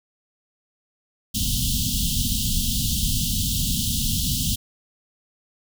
pink band-stop noise, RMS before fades -23 dBFS, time 1.34-4.56 s, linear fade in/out 10 ms, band 260 to 2900 Hz, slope 96 dB/octave, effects none

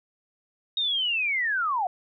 sine linear sweep, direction down, 3751 to 694 Hz, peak -23 dBFS, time 0.77-1.87 s, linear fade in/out 2 ms, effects none

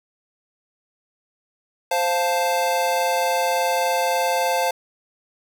square chord, F major, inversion second, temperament equal, 523.3 / 698.5 / 880 Hz, C5 / F5 / A5, 0 / 0 / 0 cents, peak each -24 dBFS, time 1.91-4.71 s, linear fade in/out 5 ms, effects none

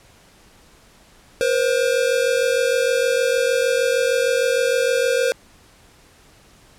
square tone pair together, 479.5 / 526 Hz, A#4 / C5, +49 / +9 cents, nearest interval major second, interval 160 cents, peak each -20 dBFS, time 1.41-5.32 s, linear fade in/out 0 ms, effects pink hiss -51 dBFS RMS until 6.78 s + low-pass 11000 Hz 12 dB/octave

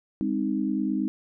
sine chord, Ab major, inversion none, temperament equal with one note detuned, 202.3 / 261.6 / 311.1 Hz, Ab3 / C4 / Eb4, -45 / 0 / 0 cents, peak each -28 dBFS, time 0.21-1.08 s, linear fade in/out 0 ms, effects none

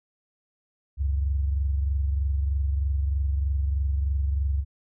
sine tone pair together, 69.3 / 92.5 Hz, C#2 / F#2, 0 / 0 cents, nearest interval perfect fourth, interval 500 cents, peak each -22 / -33 dBFS, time 0.97-4.65 s, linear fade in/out 50 ms, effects none

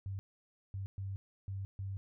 sine tone bursts at uneven times, 97.4 Hz, G2, 11 cents flat, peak -37 dBFS, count 5, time 0.06-0.19 / 0.74-0.86 / 0.98-1.16 / 1.48-1.65 / 1.79-1.97 s, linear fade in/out 0 ms, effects none

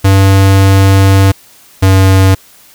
square tone pair in turn, 97.1 / 95.49 Hz, G2 / G2, -16 / -45 cents, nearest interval unison, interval 29 cents, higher first, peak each -4 dBFS, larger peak neither, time 0.04-1.32 / 1.82-2.35 s, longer first, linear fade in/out 10 ms, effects white hiss -41 dBFS RMS until 2.74 s

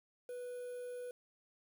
triangle tone with quantisation, 493.2 Hz, B4, 2 cents flat, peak -40 dBFS, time 0.29-1.11 s, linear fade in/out 2 ms, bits 10, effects none

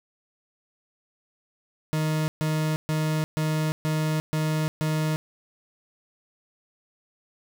40% pulse tone bursts, 155.56 Hz, D#3, in tune, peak -22 dBFS, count 7, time 1.93-5.16 s, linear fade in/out 0 ms, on 350 ms, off 130 ms, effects none

